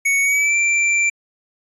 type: tone with pitch glide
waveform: square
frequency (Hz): 2224 to 2351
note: C#7 to D7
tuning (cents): +5 to +1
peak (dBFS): -15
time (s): 0.05-1.1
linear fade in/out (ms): 10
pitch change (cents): +96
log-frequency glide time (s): 0.22-0.56
effects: resampled to 24000 Hz

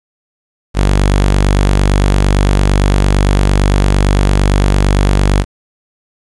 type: tone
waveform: sawtooth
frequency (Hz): 48.83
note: G1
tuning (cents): -6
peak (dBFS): -4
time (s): 0.74-5.45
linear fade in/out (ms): 50
effects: resampled to 24000 Hz + 7-bit

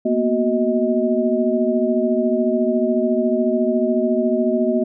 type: tone cluster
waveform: sine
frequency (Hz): 232 / 246 / 371.6 / 629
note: A#3 / B3 / F#4 / D#5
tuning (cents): -8 / -7 / +7 / +19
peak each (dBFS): -21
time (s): 0.05-4.84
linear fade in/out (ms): 10
effects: none

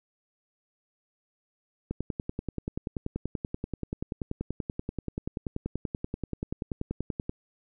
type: click train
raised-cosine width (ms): 3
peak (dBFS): -18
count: 57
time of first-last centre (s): 1.91-7.295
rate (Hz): 10.4
effects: none

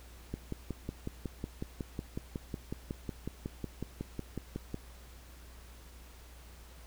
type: click train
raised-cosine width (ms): 3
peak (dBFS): -23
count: 25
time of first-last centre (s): 0.34-4.744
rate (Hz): 5.45
effects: added 60 Hz sine -51 dBFS peak until 6.86 s + pink hiss -57 dBFS RMS until 6.86 s

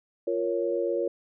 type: chord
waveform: sine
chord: Bb minor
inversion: second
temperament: equal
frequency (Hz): 349.2 / 466.2 / 554.4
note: F4 / Bb4 / Db5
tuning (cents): 0 / 0 / 0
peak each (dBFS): -29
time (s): 0.27-1.08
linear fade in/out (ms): 5
effects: none

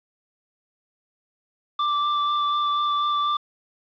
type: tone with vibrato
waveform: square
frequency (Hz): 1174.7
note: D6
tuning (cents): 0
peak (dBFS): -21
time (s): 1.79-3.37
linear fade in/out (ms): 5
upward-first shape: sine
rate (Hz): 4.1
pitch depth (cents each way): 11
effects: resampled to 11025 Hz + 8-bit

